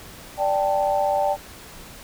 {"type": "chord", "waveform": "sine", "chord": "D suspended fourth", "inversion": "none", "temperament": "equal", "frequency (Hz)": [587.3, 784, 880], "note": ["D5", "G5", "A5"], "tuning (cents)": [0, 0, 0], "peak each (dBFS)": [-22, -22, -26], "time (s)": [0.37, 1.37], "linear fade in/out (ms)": 50, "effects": ["pink hiss -42 dBFS RMS until 2.03 s"]}